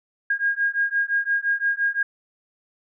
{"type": "beating tone pair", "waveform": "sine", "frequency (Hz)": [1624, 1629.8], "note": ["G#6", "G#6"], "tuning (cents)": [-39, -33], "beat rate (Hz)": 5.8, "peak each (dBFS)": -23, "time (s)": [0.3, 2.03], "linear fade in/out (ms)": 5, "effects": []}